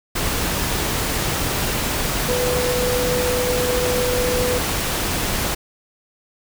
sine tone in noise, 495.9 Hz, B4, 7 cents sharp, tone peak -20 dBFS, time 2.28-4.59 s, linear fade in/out 10 ms, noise pink, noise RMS -22 dBFS, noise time 0.15-5.55 s, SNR -1 dB, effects none

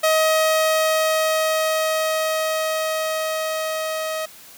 sawtooth tone with level ramp, 632 Hz, D#5, 27 cents sharp, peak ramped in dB -11 to -20 dBFS, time 0.03-4.26 s, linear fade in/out 10 ms, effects white hiss -44 dBFS RMS until 4.57 s + high-pass 80 Hz 12 dB/octave

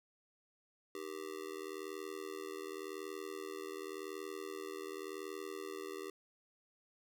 square tone with amplitude modulation, 390.4 Hz, G4, 7 cents flat, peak -39 dBFS, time 0.95-6.1 s, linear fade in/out 2 ms, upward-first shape sine, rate 80.9 Hz, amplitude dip 100%, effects none

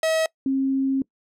45% pulse / sine tone pair in turn, 641 / 268.6 Hz, E5 / C4, -49 / +46 cents, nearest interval octave + minor third, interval 1505 cents, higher first, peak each -19 dBFS, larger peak neither, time 0.03-0.26 / 0.46-1.02 s, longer second, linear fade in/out 2 ms, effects noise-tail reverb RT60 0.1 s tail -23 dB re dry + low-pass 11000 Hz 12 dB/octave

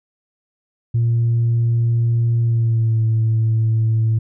sine tone with pitch glide, 116.8 to 111.72 Hz, A#2 to A2, +4 to +27 cents, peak -12 dBFS, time 0.94-4.19 s, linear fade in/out 10 ms, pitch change -77 cents, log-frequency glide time 2.41-3.01 s, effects tanh soft clip ceiling -11 dBFS

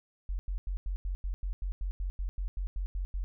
sine tone bursts, 45.82 Hz, F#1, 16 cents flat, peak -30 dBFS, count 16, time 0.29-3.24 s, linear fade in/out 0 ms, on 100 ms, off 90 ms, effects none

